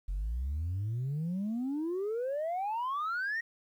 sine exponential sweep, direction up, 44.02 to 1900 Hz, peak -29 dBFS, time 0.08-3.41 s, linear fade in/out 10 ms, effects tanh soft clip ceiling -29 dBFS + 11-bit

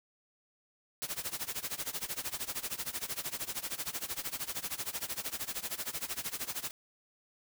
white noise with tremolo, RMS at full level -35 dBFS, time 1.02-6.71 s, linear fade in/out 0 ms, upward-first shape sine, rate 13 Hz, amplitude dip 90%, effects none

